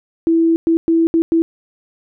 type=tone bursts at uneven times; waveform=sine; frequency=329.6 Hz; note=E4; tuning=in tune; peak=-10 dBFS; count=5; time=0.27-0.56 / 0.67-0.77 / 0.88-1.07 / 1.14-1.22 / 1.32-1.42 s; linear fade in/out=0 ms; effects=none